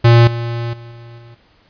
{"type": "tone with level steps", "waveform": "square", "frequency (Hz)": 117.6, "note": "A#2", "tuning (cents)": 16, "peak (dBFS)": [-6, -20, -33, -35, -38], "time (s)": [0.04, 1.35], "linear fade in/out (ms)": 10, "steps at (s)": [0.27, 0.73, 0.91, 1.18], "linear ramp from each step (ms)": 5, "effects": ["pink hiss -53 dBFS RMS until 1.69 s", "resampled to 11025 Hz"]}